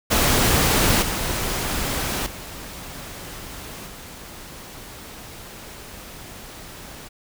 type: noise with level steps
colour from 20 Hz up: pink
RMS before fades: -18 / -25 / -36 / -39 dBFS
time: 0.1-7.09 s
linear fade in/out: 20 ms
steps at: 1.02 / 2.26 / 3.86 s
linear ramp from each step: 5 ms
effects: none